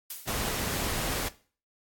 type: noise with exponential decay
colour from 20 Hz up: blue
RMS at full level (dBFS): -34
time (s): 0.1-0.51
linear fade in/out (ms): 5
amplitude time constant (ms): 87
type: noise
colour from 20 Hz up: pink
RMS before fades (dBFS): -31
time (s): 0.27-1.29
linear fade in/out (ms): 10
effects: noise-tail reverb RT60 0.4 s tail -17 dB re dry + AAC 64 kbps